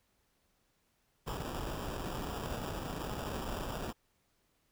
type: noise with sample-and-hold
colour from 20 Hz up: pink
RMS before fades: -39 dBFS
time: 1.26-3.93 s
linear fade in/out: 20 ms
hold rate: 2100 Hz
effects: pink hiss -75 dBFS RMS until 4.71 s